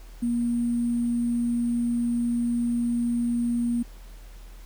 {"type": "tone with sample-and-hold", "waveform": "sine", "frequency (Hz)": 237.7, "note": "A#3", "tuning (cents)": 34, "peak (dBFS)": -22, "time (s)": [0.22, 3.83], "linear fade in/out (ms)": 10, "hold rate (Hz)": 8820, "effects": ["added 40 Hz sine -41 dBFS peak until 4.65 s", "pink hiss -54 dBFS RMS until 4.65 s"]}